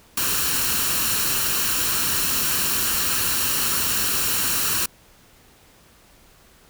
white noise with comb filter, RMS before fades -22 dBFS, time 0.17-4.86 s, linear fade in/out 5 ms, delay 0.71 ms, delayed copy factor +0.55, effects pink hiss -53 dBFS RMS until 6.69 s

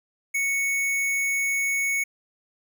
square tone, 2217 Hz, C#7, in tune, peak -23 dBFS, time 0.34-2.04 s, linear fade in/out 10 ms, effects none

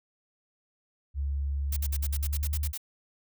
sine tone with pitch glide, 70.1 to 73.8 Hz, C#2 to D2, +20 to +9 cents, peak -27 dBFS, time 1.14-2.73 s, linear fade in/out 50 ms, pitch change +89 cents, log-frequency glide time 2.1-2.52 s
blue noise bursts, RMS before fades -35 dBFS, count 11, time 1.72-2.776 s, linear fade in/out 5 ms, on 46 ms, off 55 ms
effects none

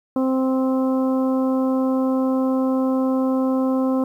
harmonic tone, 261.6 Hz, C4, in tune, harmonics 1 / 2 / 3 / 4 / 5, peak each -18 / -24 / -33 / -32 / -37 dBFS, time 0.16-4.04 s, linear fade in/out 2 ms, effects 9-bit

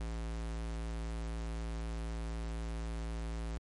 square tone, 56 Hz, A1, 31 cents sharp, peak -37 dBFS, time 0-3.58 s, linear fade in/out 5 ms, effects MP3 48 kbps

